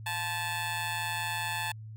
15% pulse tone with amplitude modulation, 872 Hz, A5, 16 cents flat, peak -22 dBFS, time 0.06-1.72 s, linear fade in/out 5 ms, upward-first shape sine, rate 165 Hz, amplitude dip 65%, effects added 109 Hz sine -41 dBFS peak until 1.96 s

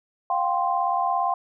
sine chord, F suspended second, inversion none, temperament equal with one note detuned, 706.6 / 784 / 1046.5 Hz, F5 / G5 / C6, +20 / 0 / 0 cents, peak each -25 dBFS, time 0.3-1.34 s, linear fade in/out 2 ms, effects none

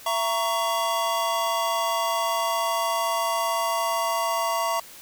square chord, A# diminished, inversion second, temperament just, 671.3 / 932.3 / 1118.8 Hz, E5 / A#5 / C#6, +31 / 0 / +16 cents, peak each -28 dBFS, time 0.06-4.8 s, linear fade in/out 5 ms, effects white hiss -45 dBFS RMS until 5.01 s

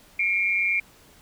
sine tone pair together, 2170 / 2361 Hz, C#7 / D7, -37 / +9 cents, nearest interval minor second, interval 146 cents, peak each -25 / -22 dBFS, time 0.19-0.8 s, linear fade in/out 5 ms, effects pink hiss -54 dBFS RMS until 1.21 s

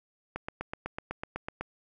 click train, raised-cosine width 0.5 ms, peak -19 dBFS, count 11, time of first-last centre 0.36-1.61 s, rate 8 Hz, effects none

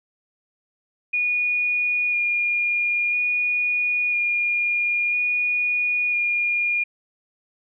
sine tone with vibrato, 2437 Hz, D#7, 37 cents flat, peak -19 dBFS, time 1.13-6.84 s, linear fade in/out 10 ms, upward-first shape square, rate 0.5 Hz, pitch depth 11 cents each way, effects none

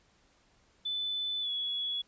sine tone with pitch glide, 3503 to 3376 Hz, A7 to G#7, -8 to +28 cents, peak -31 dBFS, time 0.85-2.02 s, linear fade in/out 10 ms, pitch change -64 cents, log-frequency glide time 1.41-1.5 s, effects pink hiss -67 dBFS RMS until 2.07 s + resampled to 16000 Hz

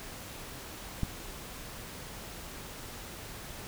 click, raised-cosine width 5 ms, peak -17 dBFS, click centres 1.033 s, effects pink hiss -44 dBFS RMS until 3.67 s

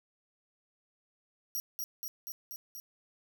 5% pulse tone with echo, 5710 Hz, F8, 37 cents sharp, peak -27 dBFS, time 1.55-1.6 s, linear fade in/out 0 ms, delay 240 ms, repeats 5, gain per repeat -2 dB, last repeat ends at 2.8 s, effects none

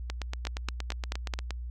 two click trains, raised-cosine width 0.2 ms, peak -17 / -14 dBFS, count 13 / 5, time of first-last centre 0.1-1.507 / 0.47-1.338 s, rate 8.53 / 4.61 Hz, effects added 60 Hz sine -34 dBFS peak until 1.7 s + MP3 96 kbps

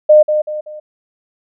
sine tone with echo, 608 Hz, D#5, 40 cents flat, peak -3 dBFS, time 0.09-0.23 s, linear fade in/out 10 ms, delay 190 ms, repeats 3, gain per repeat -8 dB, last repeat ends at 0.8 s, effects none

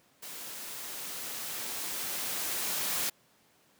white noise with level ramp, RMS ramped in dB -43 to -31 dBFS, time 0.22-3.1 s, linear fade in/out 10 ms, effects pink hiss -65 dBFS RMS until 3.79 s + high-pass 150 Hz 12 dB/octave

